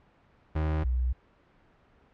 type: tone pair in turn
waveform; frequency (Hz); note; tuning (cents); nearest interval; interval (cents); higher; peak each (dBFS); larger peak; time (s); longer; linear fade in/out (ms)
35% pulse / sine; 77.78 / 62.11; D#2 / B1; 0 / +10; major third; 390; first; -24; neither; 0.55-0.84 / 0.84-1.13; neither; 10
effects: pink hiss -62 dBFS RMS until 2.13 s + low-pass 2000 Hz 12 dB/octave